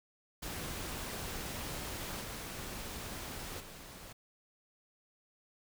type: noise with level steps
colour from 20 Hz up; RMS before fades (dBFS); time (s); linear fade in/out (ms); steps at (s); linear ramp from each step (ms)
pink; -41 / -43 / -50; 0.42-4.13; 10; 2.21 / 3.6; 5
effects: none